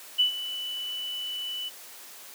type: tone with ADSR envelope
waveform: sine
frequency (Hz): 2978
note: F#7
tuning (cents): +11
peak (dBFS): -17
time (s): 0.18-1.7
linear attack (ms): 21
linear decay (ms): 110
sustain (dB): -14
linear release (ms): 23
effects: white hiss -46 dBFS RMS until 2.34 s + high-pass 300 Hz 12 dB/octave